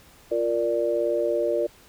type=chord; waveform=sine; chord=Bb major; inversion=second; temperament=equal; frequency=349.2 / 466.2 / 587.3 Hz; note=F4 / Bb4 / D5; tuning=0 / 0 / 0 cents; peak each=-27 / -26 / -24 dBFS; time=0.31-1.67 s; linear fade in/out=10 ms; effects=pink hiss -53 dBFS RMS until 1.88 s